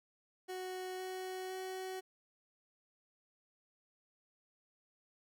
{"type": "tone with pitch steps", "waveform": "30% pulse", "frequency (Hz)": [370, 372.6, 375.2], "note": ["F#4", "F#4", "F#4"], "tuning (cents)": [0, 12, 24], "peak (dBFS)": -38, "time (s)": [0.48, 2.01], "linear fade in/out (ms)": 20, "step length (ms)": 510, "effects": []}